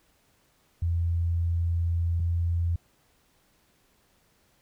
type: tone pair in turn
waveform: sine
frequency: 84.8 / 85.2 Hz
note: E2 / F2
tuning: +50 / -42 cents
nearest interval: unison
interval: 8 cents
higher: second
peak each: -23 dBFS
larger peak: neither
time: 0.82-2.2 / 2.2-2.76 s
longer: first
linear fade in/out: 5 ms
effects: pink hiss -66 dBFS RMS until 4.61 s